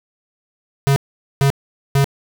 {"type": "tone bursts", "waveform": "square", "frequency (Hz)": 138.59, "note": "C#3", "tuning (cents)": 0, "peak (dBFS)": -12, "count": 3, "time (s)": [0.87, 2.043], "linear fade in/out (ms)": 0, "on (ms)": 91, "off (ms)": 450, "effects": []}